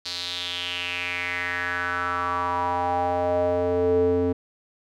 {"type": "tone with band-pass filter sweep", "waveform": "square", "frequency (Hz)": 88.5, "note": "F2", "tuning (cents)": 23, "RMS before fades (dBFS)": -25, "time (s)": [0.05, 4.33], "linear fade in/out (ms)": 10, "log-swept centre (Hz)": [4400, 360], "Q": 4.8, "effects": []}